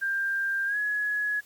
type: tone with pitch glide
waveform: sine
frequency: 1590 to 1684.5 Hz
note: G6 to G#6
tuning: +24 to +24 cents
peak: -25 dBFS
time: 0.01-1.41 s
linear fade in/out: 20 ms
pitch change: +100 cents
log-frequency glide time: 0.66-0.77 s
effects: white hiss -56 dBFS RMS until 1.45 s + Opus 48 kbps

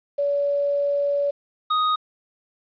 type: tone pair in turn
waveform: sine / square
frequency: 570 / 1247.5 Hz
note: C#5 / D#6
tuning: +48 / +4 cents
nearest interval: octave + major second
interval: 1356 cents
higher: second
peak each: -19 dBFS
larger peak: neither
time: 0.18-1.31 / 1.7-1.96 s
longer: first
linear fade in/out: 10 ms
effects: resampled to 11025 Hz + 9-bit

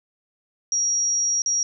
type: tone with dropouts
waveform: sine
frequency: 5680 Hz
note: F8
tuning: 28 cents sharp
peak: -19 dBFS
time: 0.72-1.63 s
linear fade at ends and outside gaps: 1 ms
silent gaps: 1.42-1.46 s
effects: none

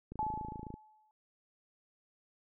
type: click train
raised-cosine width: 3 ms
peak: -31 dBFS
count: 18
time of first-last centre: 0.12-0.74 s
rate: 27.4 Hz
type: tone with exponential decay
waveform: sine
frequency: 860 Hz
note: A5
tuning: 40 cents flat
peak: -30 dBFS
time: 0.19-1.11 s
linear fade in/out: 1 ms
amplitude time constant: 200 ms
effects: none

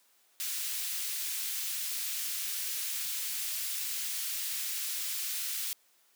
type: high-pass noise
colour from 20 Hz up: white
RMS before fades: -35 dBFS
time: 0.4-5.73 s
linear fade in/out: 0 ms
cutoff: 2300 Hz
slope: 12 dB/octave
effects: white hiss -67 dBFS RMS until 6.15 s + high-pass 300 Hz 12 dB/octave

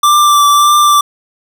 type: tone with vibrato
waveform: square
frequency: 1174.7 Hz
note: D6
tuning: in tune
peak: -6 dBFS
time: 0.03-1.01 s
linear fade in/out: 5 ms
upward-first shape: triangle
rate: 1.7 Hz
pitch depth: 21 cents each way
effects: none

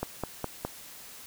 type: click train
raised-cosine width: 1 ms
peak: -16 dBFS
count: 4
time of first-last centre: 0.03-0.65 s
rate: 4.84 Hz
effects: white hiss -47 dBFS RMS until 1.26 s

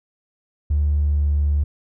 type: tone with pitch glide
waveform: triangle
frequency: 73.7 to 72.94 Hz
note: D2 to D2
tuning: +7 to -11 cents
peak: -12 dBFS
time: 0.7-1.64 s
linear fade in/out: 10 ms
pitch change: -18 cents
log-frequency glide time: 0.85-1.27 s
effects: tanh soft clip ceiling -13 dBFS

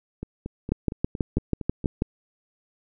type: two click trains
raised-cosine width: 3 ms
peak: -9 / -19 dBFS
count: 9 / 8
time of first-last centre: 0.72-2.021 / 0.23-1.843 s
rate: 6.15 / 4.34 Hz
effects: none

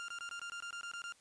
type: tone bursts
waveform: 30% pulse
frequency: 1396.9 Hz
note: F6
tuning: in tune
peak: -39 dBFS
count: 11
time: 0-1.123 s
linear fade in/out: 0 ms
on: 83 ms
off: 21 ms
effects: white hiss -66 dBFS RMS until 1.2 s + resampled to 22050 Hz

